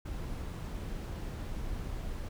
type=noise; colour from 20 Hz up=brown; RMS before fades=-38 dBFS; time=0.05-2.29 s; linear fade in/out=10 ms; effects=none